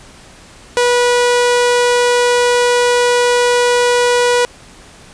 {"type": "tone", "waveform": "sawtooth", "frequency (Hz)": 487.2, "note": "B4", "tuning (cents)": -24, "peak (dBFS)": -6, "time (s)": [0.77, 4.45], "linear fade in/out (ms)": 0, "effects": ["pink hiss -40 dBFS RMS until 5.13 s", "resampled to 22050 Hz"]}